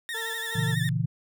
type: tone with vibrato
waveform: 30% pulse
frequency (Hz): 1800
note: A6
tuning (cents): +39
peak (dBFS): -28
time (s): 0.09-0.89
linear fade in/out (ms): 0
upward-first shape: sine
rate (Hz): 12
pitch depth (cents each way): 74
type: tone with tremolo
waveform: 20% pulse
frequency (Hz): 453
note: A#4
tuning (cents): -50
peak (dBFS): -31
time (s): 0.14-0.75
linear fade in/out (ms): 10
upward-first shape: square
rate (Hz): 2.6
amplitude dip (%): 40
type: noise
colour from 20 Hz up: blue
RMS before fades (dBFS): -46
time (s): 0.16-0.56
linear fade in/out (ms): 5
type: chord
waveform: sine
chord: A# diminished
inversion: none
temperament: equal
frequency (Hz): 116.54 / 138.59 / 164.81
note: A#2 / C#3 / E3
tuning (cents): 0 / 0 / 0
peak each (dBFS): -28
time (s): 0.55-1.06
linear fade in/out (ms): 10
effects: none